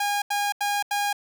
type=tone bursts; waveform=sawtooth; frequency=816 Hz; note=G#5; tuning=31 cents flat; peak=-19 dBFS; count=4; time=0-1.129 s; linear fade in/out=5 ms; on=220 ms; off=83 ms; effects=none